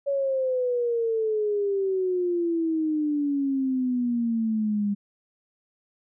sine exponential sweep, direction down, 564 to 201 Hz, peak -22 dBFS, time 0.06-4.95 s, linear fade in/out 20 ms, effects none

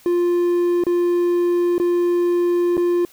triangle tone with dropouts, 350 Hz, F4, 4 cents sharp, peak -13 dBFS, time 0.06-3.05 s, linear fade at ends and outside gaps 1 ms, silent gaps 0.838-0.867 / 1.781-1.799 / 2.769-2.777 s, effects white hiss -50 dBFS RMS until 3.12 s

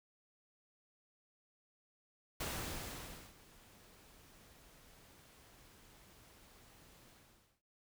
pink noise with ADSR envelope, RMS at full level -40 dBFS, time 2.4-7.62 s, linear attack 6 ms, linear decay 920 ms, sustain -22 dB, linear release 530 ms, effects none

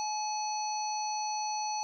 harmonic tone with a mistuned harmonic, 850 Hz, G#5, 40 cents sharp, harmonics 1 / 3 / 5 / 7, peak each -32 / -46 / -41 / -39 dBFS, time 0-1.83 s, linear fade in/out 0 ms, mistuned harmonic 5, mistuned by +50 cents, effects none

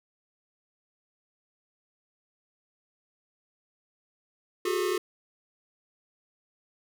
square tone cluster, 362.1 / 398.5 / 432.2 Hz, F#4 / G4 / A4, -37 / +28 / -31 cents, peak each -29 / -32 / -33 dBFS, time 4.65-4.98 s, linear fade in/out 5 ms, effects none

